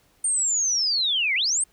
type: linear two-way sweep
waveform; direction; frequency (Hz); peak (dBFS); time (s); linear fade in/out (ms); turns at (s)
sine; down then up; 8870 to 1975.5 to 8870; -20; 0.24-1.64; 5; 1.35
effects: pink hiss -62 dBFS RMS until 1.72 s